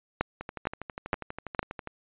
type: two click trains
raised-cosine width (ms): 0.5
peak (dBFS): -21 / -9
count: 19 / 4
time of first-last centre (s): 0.41-1.873 / 0.21-1.592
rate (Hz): 12.3 / 2.17
effects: resampled to 8000 Hz